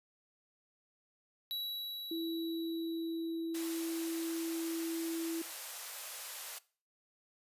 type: tone with exponential decay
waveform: square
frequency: 3911 Hz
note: B7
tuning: 18 cents flat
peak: -36 dBFS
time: 1.51-5.33 s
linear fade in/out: 0 ms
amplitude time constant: 830 ms
type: tone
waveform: sine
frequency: 329.6 Hz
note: E4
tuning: in tune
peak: -35 dBFS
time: 2.11-5.42 s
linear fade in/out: 5 ms
type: high-pass noise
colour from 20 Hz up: white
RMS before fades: -44 dBFS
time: 3.54-6.59 s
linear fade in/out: 10 ms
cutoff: 480 Hz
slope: 48 dB/octave
effects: noise-tail reverb RT60 0.4 s tail -20 dB re dry + resampled to 32000 Hz